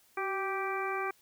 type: harmonic tone with a mistuned harmonic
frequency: 390.4 Hz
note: G4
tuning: 7 cents flat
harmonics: 1 / 2 / 3 / 4 / 5 / 6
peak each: -36 / -38 / -36 / -40 / -44 / -40 dBFS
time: 0.17-1.11 s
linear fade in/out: 5 ms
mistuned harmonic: 1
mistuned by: -40 cents
effects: white hiss -65 dBFS RMS until 1.21 s